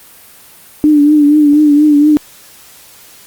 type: tone with vibrato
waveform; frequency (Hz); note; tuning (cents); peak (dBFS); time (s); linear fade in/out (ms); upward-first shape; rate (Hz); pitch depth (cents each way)
sine; 296.4; D4; +16; -4; 0.84-2.17; 0; triangle; 4.2; 59
effects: white hiss -39 dBFS RMS until 3.26 s + Opus 32 kbps